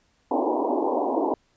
pink band-pass noise, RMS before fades -24 dBFS, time 0.31-1.34 s, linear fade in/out 2 ms, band 250 to 1000 Hz, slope 96 dB/octave, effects pink hiss -66 dBFS RMS until 1.56 s + resampled to 16000 Hz

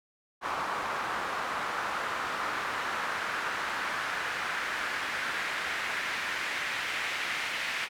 pink noise with band-pass filter sweep, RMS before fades -33 dBFS, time 0.41-7.89 s, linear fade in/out 50 ms, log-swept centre 1100 to 2200 Hz, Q 1.8, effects none

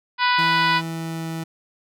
harmonic tone, 493.9 Hz, B4, in tune, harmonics 2 / 3 / 4 / 5 / 6 / 7 / 8 / 9 / 10, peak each -19 / -23 / -25 / -27 / -29 / -30 / -31 / -32 / -33 dBFS, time 0.18-0.82 s, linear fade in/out 50 ms
30% pulse tone with pitch glide, 164.81 to 163.11 Hz, E3 to E3, 0 to -18 cents, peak -24 dBFS, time 0.38-1.44 s, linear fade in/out 10 ms, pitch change -18 cents, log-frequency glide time 0.51-1.28 s
effects none

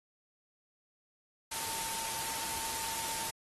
sine tone in noise, 900 Hz, A5, 39 cents sharp, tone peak -43 dBFS, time 1.51-3.31 s, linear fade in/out 10 ms, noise white, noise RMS -37 dBFS, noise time 1.51-3.31 s, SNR -9 dB, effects AAC 32 kbps

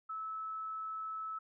sine tone, 1303 Hz, E6, 20 cents flat, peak -38 dBFS, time 0.09-1.39 s, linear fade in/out 10 ms, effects none

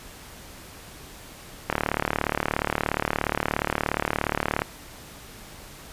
click train, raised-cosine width 0.5 ms, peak -7 dBFS, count 109, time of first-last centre 1.7-4.619 s, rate 37 Hz, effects pink hiss -44 dBFS RMS until 5.92 s + resampled to 32000 Hz

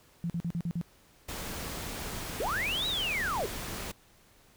sine tone bursts, 170 Hz, F3, 46 cents flat, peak -29 dBFS, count 6, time 0.24-0.813 s, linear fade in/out 0 ms, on 58 ms, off 45 ms
pink noise, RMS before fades -38 dBFS, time 1.28-3.92 s, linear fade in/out 10 ms
sine linear two-way sweep, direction up then down, 361.8 to 3951 to 361.8 Hz, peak -29 dBFS, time 2.4-3.46 s, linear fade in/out 2 ms, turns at 2.87 s
effects pink hiss -61 dBFS RMS until 4.56 s

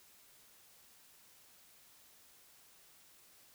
silence, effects white hiss -63 dBFS RMS until 3.54 s

